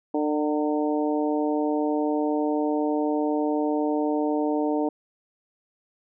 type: harmonic tone with a mistuned harmonic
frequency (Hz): 150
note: D3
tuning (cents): +37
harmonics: 2 / 3 / 4 / 5 / 6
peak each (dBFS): -24 / -28 / -30 / -32 / -34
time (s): 0.14-4.89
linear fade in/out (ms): 5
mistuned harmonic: 6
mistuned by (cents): +23
effects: none